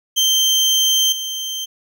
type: tone with level steps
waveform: 30% pulse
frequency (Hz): 3134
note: G7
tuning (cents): -1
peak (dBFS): -10 / -20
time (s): 0.16-1.66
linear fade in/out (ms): 20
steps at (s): 1.12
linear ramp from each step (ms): 5
effects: none